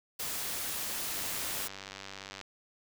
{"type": "noise", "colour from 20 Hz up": "white", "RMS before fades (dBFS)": -36, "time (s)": [0.19, 1.68], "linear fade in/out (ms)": 10}
{"type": "click train", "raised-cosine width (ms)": 0.2, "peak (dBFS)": -25, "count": 124, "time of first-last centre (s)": [1.15, 2.413], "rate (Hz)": 97.4}
{"effects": []}